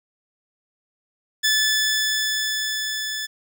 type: tone with level ramp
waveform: 15% pulse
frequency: 1736 Hz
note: A6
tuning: 24 cents flat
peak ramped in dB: -10 to -20 dBFS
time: 1.43-3.27 s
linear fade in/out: 20 ms
effects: none